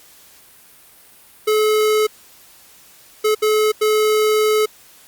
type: tone bursts at uneven times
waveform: square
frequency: 429.3 Hz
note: A4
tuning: 43 cents flat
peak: -14 dBFS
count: 4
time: 1.47-2.07 / 3.24-3.35 / 3.42-3.72 / 3.81-4.66 s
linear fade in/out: 10 ms
effects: white hiss -47 dBFS RMS until 5.07 s + Opus 48 kbps